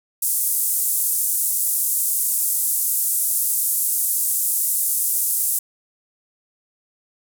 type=band-pass noise; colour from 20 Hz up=pink; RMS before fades=-21 dBFS; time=0.22-5.59 s; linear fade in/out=5 ms; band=9100 to 15000 Hz; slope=24 dB/octave; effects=none